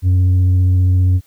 sine tone with tanh clipping, 91.5 Hz, F#2, 19 cents flat, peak -10 dBFS, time 0.02-1.21 s, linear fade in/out 50 ms, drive 3 dB, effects white hiss -55 dBFS RMS until 1.26 s

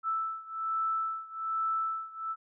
sine beating tone pair, 1318.5 / 1319.7 Hz, E6 / E6, 0 / +2 cents, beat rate 1.2 Hz, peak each -32 / -34 dBFS, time 0.03-2.36 s, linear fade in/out 50 ms, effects none

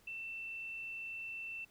sine tone with ADSR envelope, 2678 Hz, E7, 27 cents sharp, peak -38 dBFS, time 0.07-1.65 s, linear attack 8 ms, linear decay 4 ms, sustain -3 dB, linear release 9 ms, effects pink hiss -67 dBFS RMS until 1.7 s

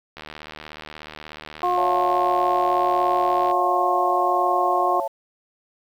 click train, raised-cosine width 0.3 ms, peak -20 dBFS, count 257, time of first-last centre 0.17-3.512 s, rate 76.6 Hz
harmonic tone, 358.6 Hz, F4, 46 cents sharp, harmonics 1 / 2 / 3, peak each -26 / -21 / -22 dBFS, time 1.63-5 s, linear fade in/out 2 ms
sine chord, A major, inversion first, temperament equal with one note detuned, 554.4 / 675.8 / 880 Hz, C#5 / E5 / A5, 0 / +43 / 0 cents, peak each -28 dBFS, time 1.77-5.08 s, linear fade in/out 10 ms
effects 8-bit

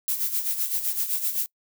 violet noise with tremolo, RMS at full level -24 dBFS, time 0.08-1.46 s, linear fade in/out 0 ms, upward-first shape sine, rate 7.8 Hz, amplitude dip 65%, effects noise-tail reverb RT60 0.1 s tail -24 dB re dry

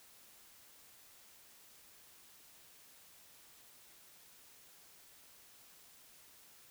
silence, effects white hiss -61 dBFS RMS until 6.7 s

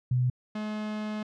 sine / 45% pulse tone pair in turn, 125.4 / 213.1 Hz, B2 / G#3, +27 / +45 cents, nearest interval major sixth, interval 918 cents, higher second, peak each -22 / -31 dBFS, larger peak first, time 0.11-0.3 / 0.55-1.23 s, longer second, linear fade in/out 5 ms, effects low-pass 4000 Hz 12 dB/octave

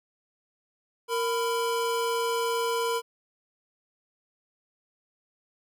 square tone pair together, 464.2 / 998 Hz, A#4 / B5, -7 / +18 cents, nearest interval octave + minor second, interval 1325 cents, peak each -28 / -30 dBFS, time 1.08-3.02 s, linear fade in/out 50 ms, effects none

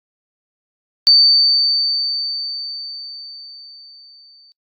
sine tone with exponential decay, 4571 Hz, D8, 48 cents flat, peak -6 dBFS, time 1.07-4.52 s, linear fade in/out 0 ms, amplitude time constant 750 ms, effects noise-tail reverb RT60 0.1 s tail -25 dB re dry + Opus 48 kbps

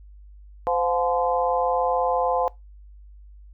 harmonic tone with a mistuned harmonic, 171.6 Hz, F3, 30 cents flat, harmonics 3 / 4 / 5 / 6, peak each -24 / -25 / -26 / -28 dBFS, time 0.67-2.48 s, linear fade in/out 0 ms, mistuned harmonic 4, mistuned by +63 cents, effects noise-tail reverb RT60 0.2 s tail -22 dB re dry + added 50 Hz sine -43 dBFS peak until 3.53 s

